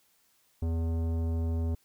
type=tone with tanh clipping; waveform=sine; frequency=82.41 Hz; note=E2; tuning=in tune; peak=-29 dBFS; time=0.62-1.75 s; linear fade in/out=5 ms; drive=15 dB; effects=white hiss -68 dBFS RMS until 1.84 s